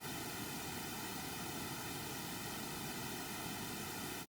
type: noise with comb filter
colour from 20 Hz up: pink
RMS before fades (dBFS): -44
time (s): 0-4.26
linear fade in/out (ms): 50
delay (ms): 1.8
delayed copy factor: -0.85
effects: high-pass 80 Hz 12 dB/octave + Opus 48 kbps